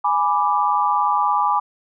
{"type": "chord", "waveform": "sine", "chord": "G# diminished", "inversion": "none", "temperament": "equal", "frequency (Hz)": [830.6, 987.8, 1174.7], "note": ["G#5", "B5", "D6"], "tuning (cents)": [0, 0, 0], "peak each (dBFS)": -20, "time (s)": [0.04, 1.6], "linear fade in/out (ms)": 10, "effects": []}